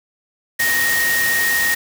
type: tone in noise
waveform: sine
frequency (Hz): 1864.7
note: A#6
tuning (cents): 0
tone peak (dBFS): -16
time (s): 0.59-1.75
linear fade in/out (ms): 10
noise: white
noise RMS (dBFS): -22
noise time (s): 0.59-1.75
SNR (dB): +3
effects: none